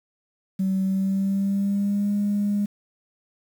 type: tone with pitch glide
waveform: sine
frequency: 190.7 to 204.4 Hz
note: G3 to G#3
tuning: -47 to -27 cents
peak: -19 dBFS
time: 0.59-2.66 s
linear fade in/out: 10 ms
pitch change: +120 cents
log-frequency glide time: 0.84-2.13 s
effects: tanh soft clip ceiling -16 dBFS + 8-bit